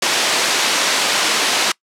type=band-pass noise; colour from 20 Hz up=white; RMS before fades=-17 dBFS; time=0.02-1.72 s; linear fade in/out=5 ms; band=290 to 5300 Hz; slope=12 dB/octave; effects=noise-tail reverb RT60 0.1 s tail -24 dB re dry + low-pass 12000 Hz 12 dB/octave